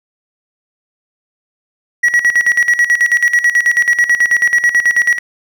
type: tone with tremolo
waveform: triangle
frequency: 1923 Hz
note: B6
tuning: 47 cents flat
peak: -5 dBFS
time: 2.03-5.19 s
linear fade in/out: 10 ms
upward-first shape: square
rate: 9.2 Hz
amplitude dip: 75%
effects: none